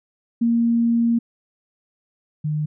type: tone pair in turn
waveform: sine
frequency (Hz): 233.1 / 151.71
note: A#3 / D#3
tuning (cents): 0 / -43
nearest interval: perfect fifth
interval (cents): 743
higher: first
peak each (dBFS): -15 / -20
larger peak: first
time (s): 0.41-1.19 / 2.44-2.66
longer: first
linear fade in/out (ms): 10
effects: none